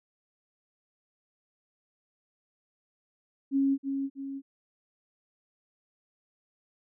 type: tone with echo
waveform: sine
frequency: 273.8 Hz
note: C#4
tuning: 21 cents flat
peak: -22 dBFS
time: 3.51-3.78 s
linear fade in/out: 50 ms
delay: 320 ms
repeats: 2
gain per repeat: -6 dB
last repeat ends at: 4.42 s
effects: none